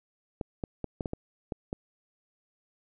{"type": "clicks", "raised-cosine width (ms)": 2, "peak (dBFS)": -19, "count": 8, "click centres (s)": [0.412, 0.638, 0.843, 1.008, 1.058, 1.134, 1.522, 1.729], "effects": []}